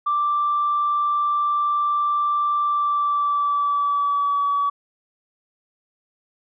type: tone with pitch glide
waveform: sine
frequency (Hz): 1174.7 to 1139.9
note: D6 to C#6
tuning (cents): 0 to +48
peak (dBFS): -17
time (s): 0.06-4.7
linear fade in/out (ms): 10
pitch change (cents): -52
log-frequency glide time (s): 2.62-4.45
effects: tanh soft clip ceiling -13 dBFS